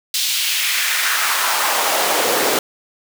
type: noise with high-pass filter sweep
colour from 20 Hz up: pink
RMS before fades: -18 dBFS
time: 0.14-2.59 s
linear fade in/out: 2 ms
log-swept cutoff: 3900 to 350 Hz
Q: 1.7
effects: none